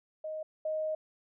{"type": "tone pair in turn", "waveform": "sine", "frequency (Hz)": [624, 624], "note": ["D#5", "D#5"], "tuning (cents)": [5, 5], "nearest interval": "unison", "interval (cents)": 0, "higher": "neither", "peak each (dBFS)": [-35, -30], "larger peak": "second", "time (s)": [[0.24, 0.43], [0.65, 0.95]], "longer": "second", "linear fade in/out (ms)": 5, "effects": []}